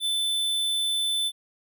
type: tone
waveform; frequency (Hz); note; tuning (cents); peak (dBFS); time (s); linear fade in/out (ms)
square; 3520; A7; 0; -24; 0-1.32; 50
effects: none